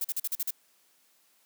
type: noise bursts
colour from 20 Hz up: violet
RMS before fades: -30 dBFS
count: 7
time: 0.01-0.507 s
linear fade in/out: 5 ms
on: 35 ms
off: 42 ms
effects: white hiss -66 dBFS RMS until 1.45 s + high-pass 200 Hz 12 dB/octave